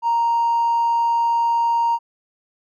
sine tone with hard clipping, 932.3 Hz, A#5, in tune, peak -16 dBFS, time 0.02-1.99 s, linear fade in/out 50 ms, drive 1 dB, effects none

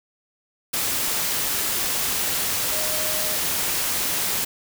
sine tone in noise, 619 Hz, D#5, 9 cents flat, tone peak -33 dBFS, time 2.71-3.36 s, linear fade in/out 10 ms, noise white, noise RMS -24 dBFS, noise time 0.73-4.45 s, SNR -12 dB, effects none

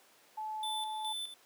sine tone, 865 Hz, A5, 30 cents flat, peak -36 dBFS, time 0.37-1.13 s, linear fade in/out 10 ms
square tone with tremolo, 3520 Hz, A7, in tune, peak -37 dBFS, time 0.63-1.34 s, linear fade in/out 2 ms, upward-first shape square, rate 2.4 Hz, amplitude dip 65%
effects pink hiss -62 dBFS RMS until 1.45 s + high-pass 400 Hz 12 dB/octave

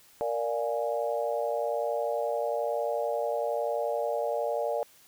sine chord, Bb dominant seventh, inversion none, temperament equal, 466.2 / 587.3 / 698.5 / 830.6 Hz, Bb4 / D5 / F5 / Ab5, 0 / 0 / 0 / 0 cents, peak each -32 / -30 / -34 / -36 dBFS, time 0.21-4.83 s, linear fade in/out 0 ms, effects white hiss -58 dBFS RMS until 5.07 s

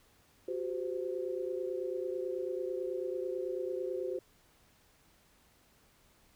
sine tone cluster, 362.9 / 392 / 515 Hz, F#4 / G4 / C5, -34 / 0 / -28 cents, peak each -37 / -39 / -38 dBFS, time 0.48-4.19 s, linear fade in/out 5 ms, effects pink hiss -66 dBFS RMS until 6.35 s

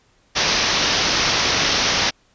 white low-pass noise, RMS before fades -19 dBFS, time 0.35-2.11 s, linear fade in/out 20 ms, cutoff 6100 Hz, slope 96 dB/octave, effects pink hiss -59 dBFS RMS until 2.34 s + resampled to 16000 Hz

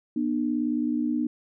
sine tone pair together, 242.6 / 301.4 Hz, B3 / D4, -31 / +45 cents, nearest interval major third, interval 376 cents, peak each -26 dBFS, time 0.16-1.27 s, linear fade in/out 5 ms, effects none

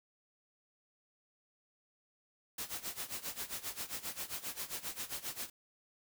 white noise with tremolo, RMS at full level -39 dBFS, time 2.58-5.5 s, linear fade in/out 5 ms, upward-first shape sine, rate 7.5 Hz, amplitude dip 85%, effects none

